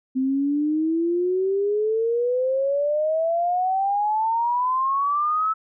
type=exponential sweep; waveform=sine; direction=up; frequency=257.7 to 1312 Hz; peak=-19 dBFS; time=0.15-5.54 s; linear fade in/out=20 ms; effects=none